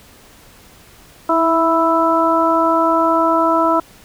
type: harmonic tone with a mistuned harmonic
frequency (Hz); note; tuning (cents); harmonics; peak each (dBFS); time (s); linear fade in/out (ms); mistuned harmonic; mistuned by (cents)
329.6; E4; 0; 1 / 2 / 3 / 4; -18 / -17 / -17 / -17; 1.29-3.8; 5; 1; -23
effects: pink hiss -45 dBFS RMS until 4.04 s